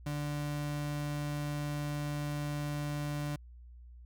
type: tone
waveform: 35% pulse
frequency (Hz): 146.83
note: D3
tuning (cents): 0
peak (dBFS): -32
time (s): 0.06-3.36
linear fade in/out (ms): 5
effects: added 60 Hz sine -49 dBFS peak until 4.05 s